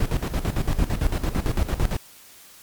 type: noise with tremolo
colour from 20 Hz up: brown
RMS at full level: -20 dBFS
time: 0-1.97 s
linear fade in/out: 5 ms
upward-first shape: square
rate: 8.9 Hz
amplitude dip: 75%
effects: white hiss -48 dBFS RMS until 2.62 s + MP3 96 kbps